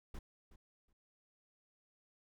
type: noise with echo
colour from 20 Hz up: brown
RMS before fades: -44 dBFS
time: 0.14-0.19 s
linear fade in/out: 5 ms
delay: 370 ms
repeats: 2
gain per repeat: -15 dB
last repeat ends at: 0.93 s
effects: none